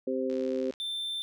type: harmonic tone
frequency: 130.5 Hz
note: C3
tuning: 4 cents flat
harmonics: 2 / 3 / 4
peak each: -32 / -32 / -32 dBFS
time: 0.07-0.71 s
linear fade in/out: 5 ms
type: click train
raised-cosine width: 0.2 ms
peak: -32 dBFS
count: 33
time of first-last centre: 0.3-0.738 s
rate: 73 Hz
type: tone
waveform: triangle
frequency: 3559 Hz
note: A7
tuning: 19 cents sharp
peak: -30 dBFS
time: 0.8-1.22 s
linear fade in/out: 0 ms
effects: none